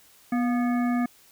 harmonic tone with a mistuned harmonic, 244.6 Hz, B3, 16 cents flat, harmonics 1 / 3 / 5 / 7 / 9, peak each -22 / -32 / -36 / -39 / -41 dBFS, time 0.32-1.06 s, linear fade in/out 5 ms, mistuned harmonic 3, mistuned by -62 cents, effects white hiss -56 dBFS RMS until 1.31 s

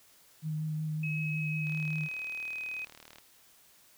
sine tone with vibrato, 155.1 Hz, D#3, 5 cents flat, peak -31 dBFS, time 0.42-2.09 s, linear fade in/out 50 ms, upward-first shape sine, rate 5.4 Hz, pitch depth 16 cents each way
sine tone with pitch glide, 2558 to 2520 Hz, D#7 to D#7, +47 to +21 cents, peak -35 dBFS, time 1.03-2.85 s, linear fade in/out 5 ms, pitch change -26 cents, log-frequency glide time 1.25-2.48 s
click train, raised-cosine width 0.2 ms, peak -32 dBFS, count 59, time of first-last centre 1.67-3.184 s, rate 38.3 Hz
effects white hiss -61 dBFS RMS until 3.97 s

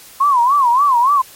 sine tone with vibrato, 1046.5 Hz, C6, in tune, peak -9 dBFS, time 0.2-1.22 s, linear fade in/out 10 ms, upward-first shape sine, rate 3.5 Hz, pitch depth 190 cents each way, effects white hiss -40 dBFS RMS until 1.35 s + MP3 64 kbps

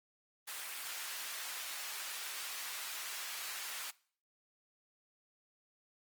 pink high-pass noise, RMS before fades -43 dBFS, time 0.47-3.91 s, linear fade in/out 10 ms, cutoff 1400 Hz, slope 12 dB/octave, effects noise-tail reverb RT60 0.5 s tail -22 dB re dry + Opus 24 kbps

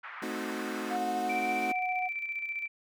pink band-pass noise, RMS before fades -43 dBFS, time 0.03-0.97 s, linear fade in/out 10 ms, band 1100 to 2000 Hz, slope 24 dB/octave
35% pulse chord, A diminished seventh, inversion none, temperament equal, 220 / 261.6 / 311.1 / 370 Hz, A3 / C4 / Eb4 / Gb4, 0 / 0 / 0 / 0 cents, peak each -38 dBFS, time 0.22-1.72 s, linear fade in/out 5 ms
sine tone with pitch glide, 725 to 735.5 Hz, F#5 to F#5, -35 to -11 cents, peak -30 dBFS, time 0.9-2.09 s, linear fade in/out 20 ms, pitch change +24 cents, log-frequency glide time 1.05-1.55 s
sine tone with tremolo, 2336 Hz, D7, 10 cents flat, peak -31 dBFS, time 1.29-2.68 s, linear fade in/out 10 ms, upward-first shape square, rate 15 Hz, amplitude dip 45%
effects none

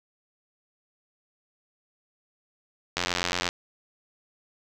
click train, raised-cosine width 0.2 ms, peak -8 dBFS, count 47, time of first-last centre 2.97-3.489 s, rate 88.6 Hz, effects none

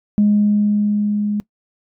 sine tone with level ramp, 207.7 Hz, G#3, in tune, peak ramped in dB -9 to -17 dBFS, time 0.18-1.4 s, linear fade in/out 0 ms, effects noise-tail reverb RT60 0.1 s tail -21 dB re dry + tanh soft clip ceiling -6 dBFS

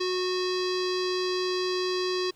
square tone with low-pass filter, 366.5 Hz, F#4, 16 cents flat, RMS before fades -28 dBFS, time 0-2.31 s, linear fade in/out 10 ms, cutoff 4700 Hz, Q 5, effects pink hiss -61 dBFS RMS until 2.35 s

